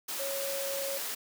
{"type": "tone in noise", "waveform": "sine", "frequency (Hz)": 551, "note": "C#5", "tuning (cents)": -11, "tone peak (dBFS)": -34, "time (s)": [0.19, 0.98], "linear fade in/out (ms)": 10, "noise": "white", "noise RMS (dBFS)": -36, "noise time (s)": [0.08, 1.15], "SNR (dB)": -1, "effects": ["high-pass 300 Hz 12 dB/octave"]}